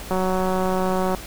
click train, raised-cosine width 1 ms, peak -10 dBFS, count 194, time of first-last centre 0.11-1.148 s, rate 186 Hz, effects added 50 Hz sine -39 dBFS peak until 1.26 s + pink hiss -37 dBFS RMS until 1.26 s

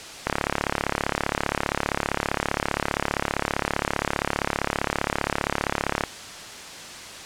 click train, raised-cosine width 0.5 ms, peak -6 dBFS, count 204, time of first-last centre 0.27-6.037 s, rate 35.2 Hz, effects white hiss -38 dBFS RMS until 7.25 s + low-pass 7000 Hz 12 dB/octave

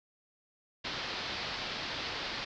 white low-pass noise, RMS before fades -38 dBFS, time 0.84-2.45 s, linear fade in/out 10 ms, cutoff 4900 Hz, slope 48 dB/octave, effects none

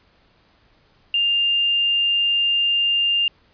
sine tone, 2801 Hz, F7, 4 cents sharp, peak -16 dBFS, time 1.14-3.28 s, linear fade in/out 2 ms, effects pink hiss -58 dBFS RMS until 3.53 s + resampled to 11025 Hz

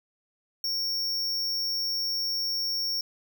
square tone, 5500 Hz, F8, 27 cents flat, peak -27 dBFS, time 0.64-3.01 s, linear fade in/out 2 ms, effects none

